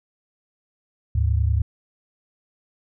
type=tone pair together; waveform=sine; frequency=73.42 / 103.83 Hz; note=D2 / G#2; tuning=0 / 0 cents; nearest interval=tritone; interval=600 cents; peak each=-19 / -21 dBFS; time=1.15-1.62 s; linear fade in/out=5 ms; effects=none